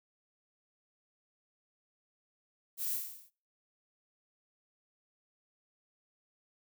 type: noise with echo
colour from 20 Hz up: violet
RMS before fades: -36 dBFS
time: 2.77-3 s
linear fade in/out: 50 ms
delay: 51 ms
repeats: 6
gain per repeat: -4 dB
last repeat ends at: 3.306 s
effects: noise-tail reverb RT60 0.4 s tail -24 dB re dry